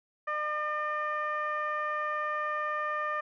15% pulse tone with low-pass filter, 603 Hz, D5, 46 cents sharp, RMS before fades -32 dBFS, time 0.27-3.21 s, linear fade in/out 10 ms, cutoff 1500 Hz, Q 5, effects none

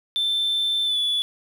sine tone with pitch glide, 3547 to 3440 Hz, A7 to A7, +13 to -40 cents, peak -18 dBFS, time 0.16-1.22 s, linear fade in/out 0 ms, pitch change -53 cents, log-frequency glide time 0.85-0.98 s, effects tanh soft clip ceiling -18 dBFS + 8-bit

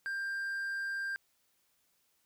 triangle tone, 1589 Hz, G6, 23 cents sharp, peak -32 dBFS, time 0.06-1.16 s, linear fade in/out 0 ms, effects white hiss -74 dBFS RMS until 2.25 s

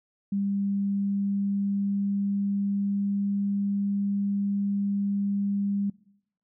sine tone with pitch glide, 199.1 to 200.4 Hz, G3 to G3, +27 to +38 cents, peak -24 dBFS, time 0.32-5.9 s, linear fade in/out 5 ms, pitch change +11 cents, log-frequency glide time 0.77-3.55 s, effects noise-tail reverb RT60 0.8 s tail -22 dB re dry

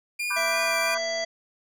40% pulse tone with vibrato, 2396 Hz, D7, 34 cents sharp, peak -26 dBFS, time 0.19-0.95 s, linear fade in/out 10 ms, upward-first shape triangle, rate 2.9 Hz, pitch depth 30 cents each way
sine chord, G major seventh, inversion first, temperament equal, 987.8 / 1174.7 / 1480 / 1568 Hz, B5 / D6 / F#6 / G6, 0 / 0 / 0 / 0 cents, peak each -33 / -32 / -36 / -32 dBFS, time 0.3-0.98 s, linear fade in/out 10 ms
harmonic tone, 664 Hz, E5, 12 cents sharp, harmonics 1 / 3 / 5 / 7 / 9 / 10, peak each -28 / -32 / -39 / -34 / -41 / -42 dBFS, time 0.36-1.25 s, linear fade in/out 10 ms
click train, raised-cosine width 0.5 ms, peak -33 dBFS, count 208, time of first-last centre 0.37-1.24 s, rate 238 Hz
effects none

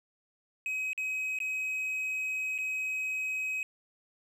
triangle tone with dropouts, 2536 Hz, D#7, 32 cents sharp, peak -29 dBFS, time 0.66-3.63 s, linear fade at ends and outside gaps 1 ms, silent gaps 0.932-0.977 / 1.388-1.402 / 2.58-2.586 s, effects none

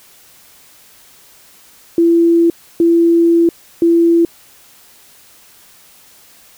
sine tone bursts at uneven times, 336.8 Hz, E4, 37 cents sharp, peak -7 dBFS, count 3, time 1.98-2.5 / 2.8-3.49 / 3.82-4.25 s, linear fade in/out 2 ms, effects white hiss -45 dBFS RMS until 6.57 s

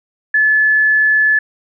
sine tone, 1726 Hz, A6, 34 cents flat, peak -9 dBFS, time 0.34-1.39 s, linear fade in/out 5 ms, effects none

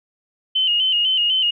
sine tone with vibrato, 2960 Hz, F#7, in tune, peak -15 dBFS, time 0.55-1.51 s, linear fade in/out 10 ms, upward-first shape square, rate 4 Hz, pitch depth 58 cents each way, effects none

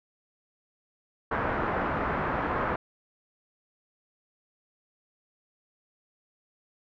white low-pass noise, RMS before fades -29 dBFS, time 1.31-2.76 s, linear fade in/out 5 ms, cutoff 1500 Hz, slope 24 dB/octave, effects none

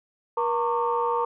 sine tone cluster, 477.3 / 913 / 1099 / 1180 Hz, A#4 / A#5 / C#6 / D6, +41 / -36 / -15 / +8 cents, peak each -26 / -25 / -29 / -31 dBFS, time 0.37-1.25 s, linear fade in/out 5 ms, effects tanh soft clip ceiling -12 dBFS

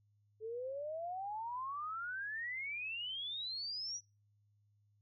sine exponential sweep, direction up, 429 to 5920 Hz, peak -39 dBFS, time 0.4-4.01 s, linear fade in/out 50 ms, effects noise-tail reverb RT60 0.3 s tail -23 dB re dry + added 103 Hz sine -70 dBFS peak until 5.01 s

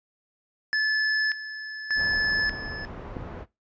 square tone with tremolo, 1731 Hz, A6, 29 cents flat, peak -22 dBFS, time 0.73-2.85 s, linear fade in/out 0 ms, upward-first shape square, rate 0.85 Hz, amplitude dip 75%
pink low-pass noise, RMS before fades -38 dBFS, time 1.95-3.46 s, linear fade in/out 50 ms, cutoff 1200 Hz, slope 12 dB/octave
click, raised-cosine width 2 ms, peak -19 dBFS, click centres 3.168 s
effects noise-tail reverb RT60 0.2 s tail -18 dB re dry + resampled to 16000 Hz

